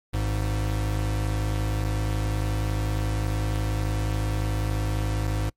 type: tone pair together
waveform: square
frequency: 52.79 / 103.83 Hz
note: G#1 / G#2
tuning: +29 / 0 cents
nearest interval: octave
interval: 1171 cents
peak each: -27 dBFS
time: 0.13-5.5 s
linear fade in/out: 10 ms
effects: noise-tail reverb RT60 0.1 s tail -25 dB re dry + MP3 64 kbps